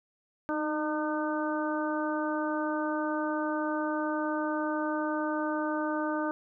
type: harmonic tone with a mistuned harmonic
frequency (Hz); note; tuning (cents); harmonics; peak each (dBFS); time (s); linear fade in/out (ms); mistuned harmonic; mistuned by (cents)
303.5; D#4; -43; 1 / 2 / 3 / 4 / 5; -31 / -34 / -36 / -37 / -38; 0.49-6.31; 0; 1; +30
effects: none

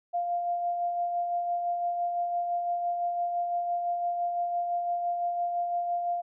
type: tone with tremolo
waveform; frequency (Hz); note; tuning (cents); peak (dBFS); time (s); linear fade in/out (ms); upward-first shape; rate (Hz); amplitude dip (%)
sine; 698.5; F5; 0; -25; 0.13-6.22; 20; sine; 5.9; 35
effects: none

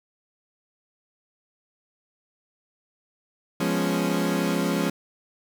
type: chord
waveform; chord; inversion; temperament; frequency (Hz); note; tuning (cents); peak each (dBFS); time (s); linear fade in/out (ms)
30% pulse; C# dominant seventh; first; equal with one note detuned; 174.61 / 207.7 / 248.1 / 277.2; E#3 / G#3 / B3 / C#4; 0 / 0 / +8 / 0; -24 / -25 / -29 / -25; 3.6-4.9; 5
effects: 9-bit

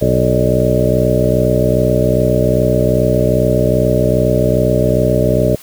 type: harmonic tone with a mistuned harmonic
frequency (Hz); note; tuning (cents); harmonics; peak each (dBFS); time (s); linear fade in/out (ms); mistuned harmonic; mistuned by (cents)
62.5; B1; +21; 1 / 2 / 3 / 4 / 5 / 6 / 7 / 9 / 10; -21 / -16 / -19 / -21 / -22 / -21 / -18 / -19 / -17; 0.01-5.56; 10; 10; -43
effects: white hiss -38 dBFS RMS until 5.62 s

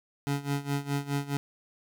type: tone with tremolo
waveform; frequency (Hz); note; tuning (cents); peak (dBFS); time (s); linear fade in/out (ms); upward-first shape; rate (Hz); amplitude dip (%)
25% pulse; 141.5; C#3; +36; -22; 0.27-1.37; 0; sine; 4.8; 85
effects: none

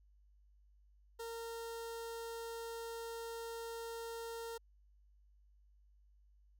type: tone with notch filter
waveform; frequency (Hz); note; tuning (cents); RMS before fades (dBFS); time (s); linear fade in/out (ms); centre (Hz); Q
sawtooth; 460; A#4; -23; -45; 1.19-4.58; 10; 2300; 1.8
effects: added 50 Hz sine -64 dBFS peak until 6.59 s

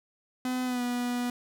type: tone with pitch glide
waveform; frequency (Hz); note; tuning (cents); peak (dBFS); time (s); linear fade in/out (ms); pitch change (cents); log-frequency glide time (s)
45% pulse; 253.2 to 244.4; B3 to B3; +43 to -18; -28; 0.45-1.3; 2; -61; 0.65-0.82
effects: none

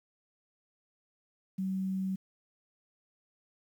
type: tone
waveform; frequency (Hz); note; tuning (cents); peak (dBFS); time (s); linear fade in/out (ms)
sine; 190; F#3; +46; -30; 1.58-2.16; 10
effects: 10-bit

